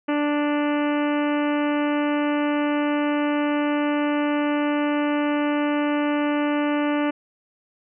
harmonic tone, 293.7 Hz, D4, in tune, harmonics 1 / 2 / 3 / 4 / 5 / 6 / 7 / 8 / 9 / 10, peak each -21 / -27 / -31 / -33 / -35 / -37 / -38 / -39 / -40 / -41 dBFS, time 0.08-7.11 s, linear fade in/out 10 ms, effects none

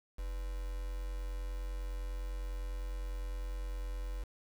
sine tone with quantisation, 44.92 Hz, F1, 50 cents sharp, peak -36 dBFS, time 0.18-4.24 s, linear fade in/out 10 ms, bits 8, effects none

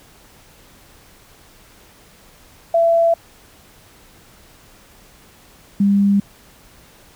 sine tone pair in turn, 670 / 200.1 Hz, E5 / G3, +28 / +36 cents, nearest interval octave + major sixth, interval 2092 cents, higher first, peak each -11 dBFS, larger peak neither, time 2.74-3.14 / 5.8-6.2 s, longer neither, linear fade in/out 5 ms, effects pink hiss -48 dBFS RMS until 7.15 s

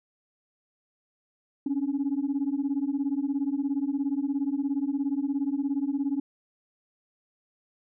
sine beating tone pair, 270.9 / 287.9 Hz, C#4 / D4, -40 / -34 cents, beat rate 17 Hz, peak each -27 dBFS, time 1.66-6.2 s, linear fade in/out 5 ms, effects tanh soft clip ceiling -20 dBFS

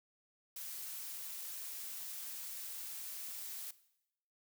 blue noise, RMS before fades -45 dBFS, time 0.56-3.71 s, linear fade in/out 5 ms, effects noise-tail reverb RT60 0.8 s tail -17 dB re dry

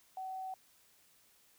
sine tone, 756 Hz, F#5, 37 cents sharp, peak -39 dBFS, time 0.17-0.54 s, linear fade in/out 2 ms, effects white hiss -67 dBFS RMS until 1.58 s

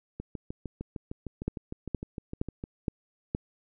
two click trains, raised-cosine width 3 ms, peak -15 / -23 dBFS, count 5 / 17, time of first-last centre 1.48-3.349 / 0.2-2.639 s, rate 2.14 / 6.56 Hz, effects none

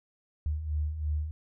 sine beating tone pair, 73.42 / 76.42 Hz, D2 / D#2, 0 / -31 cents, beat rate 3 Hz, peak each -36 / -29 dBFS, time 0.46-1.31 s, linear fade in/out 0 ms, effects none

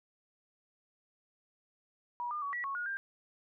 sine tone with pitch steps, 964 / 1206 / 1129 / 1938 / 1103 / 1442 / 1592 Hz, B5 / D6 / C#6 / B6 / C#6 / F#6 / G6, -42 / +46 / +31 / -33 / -9 / -45 / +26 cents, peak -34 dBFS, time 2.2-2.97 s, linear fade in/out 0 ms, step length 110 ms, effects none

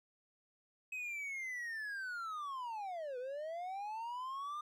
triangle linear two-way sweep, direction down then up, 2555 to 485.7 to 1216 Hz, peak -38 dBFS, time 0.92-4.61 s, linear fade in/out 5 ms, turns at 3.18 s, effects none

